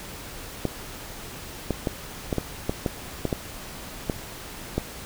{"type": "clicks", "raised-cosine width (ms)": 2, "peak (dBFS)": -10, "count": 11, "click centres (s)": [0.653, 1.707, 1.872, 2.328, 2.383, 2.695, 2.862, 3.253, 3.328, 4.098, 4.78], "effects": ["pink hiss -39 dBFS RMS until 5.05 s"]}